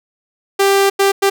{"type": "tone bursts at uneven times", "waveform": "sawtooth", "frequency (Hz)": 394.2, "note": "G4", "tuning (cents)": 10, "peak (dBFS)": -6, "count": 3, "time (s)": [[0.59, 0.9], [0.99, 1.12], [1.22, 1.3]], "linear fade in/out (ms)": 10, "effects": []}